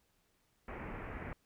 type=low-pass noise; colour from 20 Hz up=pink; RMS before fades=-44 dBFS; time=0.68-1.33 s; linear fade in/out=2 ms; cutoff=2400 Hz; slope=48 dB/octave; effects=pink hiss -75 dBFS RMS until 1.45 s